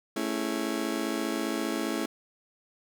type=chord; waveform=35% pulse; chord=A major seventh; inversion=none; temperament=just; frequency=220 / 275 / 330 / 412.5 Hz; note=A3 / C#4 / E4 / G#4; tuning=0 / -14 / +2 / -12 cents; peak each=-33 / -32 / -31 / -36 dBFS; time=0.16-2.06 s; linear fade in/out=5 ms; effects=none